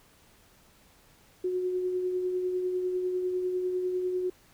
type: tone with tremolo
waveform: sine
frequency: 365.3 Hz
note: F#4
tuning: 22 cents flat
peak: -25 dBFS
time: 1.44-4.3 s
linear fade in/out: 5 ms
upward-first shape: triangle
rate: 10 Hz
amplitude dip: 40%
effects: pink hiss -60 dBFS RMS until 4.53 s